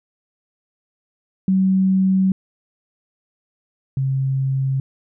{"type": "tone pair in turn", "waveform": "sine", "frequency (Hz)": [189.7, 134.14], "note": ["F#3", "C3"], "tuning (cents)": [43, 43], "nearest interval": "tritone", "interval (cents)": 600, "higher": "first", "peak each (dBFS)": [-13, -17], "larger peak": "first", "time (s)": [[1.48, 2.32], [3.97, 4.8]], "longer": "first", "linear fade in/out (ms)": 2, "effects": []}